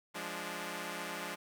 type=chord; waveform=5% pulse; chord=D diminished; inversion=first; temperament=equal; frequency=174.61 / 207.7 / 293.7 Hz; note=F3 / Ab3 / D4; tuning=0 / 0 / 0 cents; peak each=-32 dBFS; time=0.14-1.36 s; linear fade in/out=20 ms; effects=none